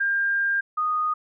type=tone pair in turn; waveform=sine; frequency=1601 / 1238.1 Hz; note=G6 / D#6; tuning=+36 / -9 cents; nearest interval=major third; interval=445 cents; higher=first; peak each=-20 / -21 dBFS; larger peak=first; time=0-0.61 / 0.77-1.14 s; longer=first; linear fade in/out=10 ms; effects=none